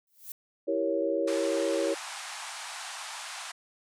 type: noise with exponential growth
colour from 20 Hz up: violet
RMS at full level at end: -37 dBFS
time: 0.07-0.32 s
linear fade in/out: 2 ms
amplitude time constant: 54 ms
type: chord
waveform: sine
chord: E diminished seventh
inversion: none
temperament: equal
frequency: 329.6 / 392 / 466.2 / 554.4 Hz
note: E4 / G4 / Bb4 / Db5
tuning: 0 / 0 / 0 / 0 cents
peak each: -31 / -33 / -32 / -29 dBFS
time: 0.67-1.95 s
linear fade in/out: 20 ms
type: band-pass noise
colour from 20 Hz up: pink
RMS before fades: -40 dBFS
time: 1.27-3.52 s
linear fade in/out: 10 ms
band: 720 to 10000 Hz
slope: 48 dB/octave
effects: none